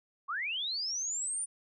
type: linear sweep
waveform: sine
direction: up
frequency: 1046.5 to 9397 Hz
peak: -32 dBFS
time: 0.28-1.46 s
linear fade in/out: 20 ms
effects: none